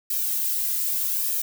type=noise with flanger; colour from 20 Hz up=violet; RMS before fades=-25 dBFS; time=0.1-1.42 s; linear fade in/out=5 ms; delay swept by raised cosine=1.4 to 2.7 ms; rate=0.83 Hz; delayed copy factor=-0.9; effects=none